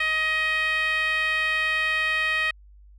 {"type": "tone with band-pass filter", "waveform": "10% pulse", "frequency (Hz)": 629, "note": "D#5", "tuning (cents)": 19, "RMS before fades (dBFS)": -24, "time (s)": [0, 2.51], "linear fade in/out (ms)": 5, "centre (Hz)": 2100, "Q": 2.9, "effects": ["added 50 Hz sine -47 dBFS peak until 2.98 s"]}